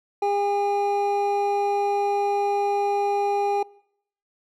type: tone pair together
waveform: triangle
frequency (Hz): 405 / 810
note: G#4 / G#5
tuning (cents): -43 / -43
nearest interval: octave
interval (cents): 1200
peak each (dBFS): -22 / -20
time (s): 0.22-3.63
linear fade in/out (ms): 5
effects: noise-tail reverb RT60 0.7 s tail -24 dB re dry